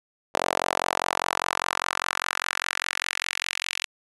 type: tone with high-pass filter sweep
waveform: sawtooth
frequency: 44.97 Hz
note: F#1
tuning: 49 cents flat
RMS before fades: -28 dBFS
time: 0.34-3.86 s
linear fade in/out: 0 ms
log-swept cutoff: 610 to 2600 Hz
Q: 1.8
effects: resampled to 24000 Hz